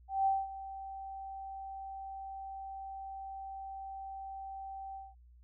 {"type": "tone with ADSR envelope", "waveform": "sine", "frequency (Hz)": 777, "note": "G5", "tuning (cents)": -16, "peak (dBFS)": -25, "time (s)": [0.08, 5.15], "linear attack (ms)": 180, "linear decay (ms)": 210, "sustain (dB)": -16, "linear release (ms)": 200, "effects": ["added 60 Hz sine -56 dBFS peak until 5.43 s"]}